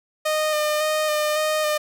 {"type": "tone with vibrato", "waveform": "sawtooth", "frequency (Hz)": 611, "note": "D#5", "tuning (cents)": -32, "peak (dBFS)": -16, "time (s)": [0.25, 1.78], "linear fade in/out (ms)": 10, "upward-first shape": "square", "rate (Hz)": 1.8, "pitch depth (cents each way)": 17, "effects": []}